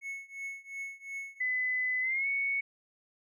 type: tone with tremolo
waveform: triangle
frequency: 2200 Hz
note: C#7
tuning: 14 cents flat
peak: -33 dBFS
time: 0.01-1.42 s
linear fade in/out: 50 ms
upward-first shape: triangle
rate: 2.8 Hz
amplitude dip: 95%
type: tone with pitch glide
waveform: sine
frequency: 2011 to 2218 Hz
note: B6 to C#7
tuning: +31 to 0 cents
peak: -28 dBFS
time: 1.4-2.61 s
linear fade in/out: 10 ms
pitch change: +169 cents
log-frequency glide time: 2.01-2.27 s
effects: none